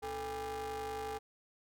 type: ring-modulated tone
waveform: 45% pulse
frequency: 185 Hz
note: F#3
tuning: in tune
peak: -35 dBFS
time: 0.02-1.19 s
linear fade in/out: 20 ms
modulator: 622 Hz
effects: none